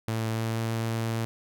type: tone with pitch glide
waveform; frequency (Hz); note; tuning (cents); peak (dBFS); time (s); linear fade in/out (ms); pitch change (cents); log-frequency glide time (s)
sawtooth; 111.9 to 113.59; A2 to A#2; +30 to -44; -23; 0.08-1.25; 0; +26; 0.31-0.6
effects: none